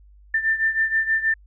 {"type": "beating tone pair", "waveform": "sine", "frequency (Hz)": [1783, 1789.3], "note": ["A6", "A6"], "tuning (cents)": [22, 29], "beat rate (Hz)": 6.3, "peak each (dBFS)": [-20, -24], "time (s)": [0.34, 1.34], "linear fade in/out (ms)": 5, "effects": ["added 50 Hz sine -47 dBFS peak until 1.46 s"]}